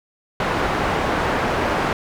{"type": "low-pass noise", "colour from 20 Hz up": "white", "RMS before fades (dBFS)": -21, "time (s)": [0.4, 1.93], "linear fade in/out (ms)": 2, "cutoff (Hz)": 1200, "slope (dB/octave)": 12, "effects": []}